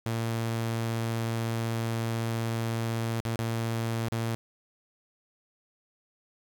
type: tone with dropouts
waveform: sawtooth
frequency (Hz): 114.5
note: A#2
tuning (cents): -31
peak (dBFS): -24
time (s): 0.06-4.35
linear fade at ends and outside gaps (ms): 0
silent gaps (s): 3.204-3.252 / 3.358-3.391 / 4.085-4.12
effects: 9-bit